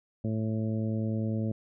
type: harmonic tone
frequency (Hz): 110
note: A2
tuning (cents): 0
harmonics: 1 / 2 / 3 / 4 / 5 / 6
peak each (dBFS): -30 / -31 / -39 / -43 / -41 / -49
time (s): 0.24-1.52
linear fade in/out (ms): 5
effects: none